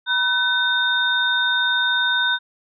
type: tone cluster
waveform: sine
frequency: 968 / 1515 / 3661 Hz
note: B5 / F#6 / A#7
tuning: -35 / +40 / -32 cents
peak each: -27 / -19 / -21 dBFS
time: 0.06-2.39 s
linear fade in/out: 50 ms
effects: none